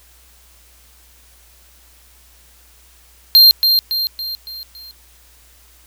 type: tone with echo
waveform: square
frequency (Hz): 4186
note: C8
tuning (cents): 0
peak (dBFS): -5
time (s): 3.35-3.51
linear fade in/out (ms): 0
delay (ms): 280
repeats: 5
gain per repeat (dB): -6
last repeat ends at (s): 4.91
effects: added 60 Hz sine -50 dBFS peak until 5.86 s + white hiss -50 dBFS RMS until 5.86 s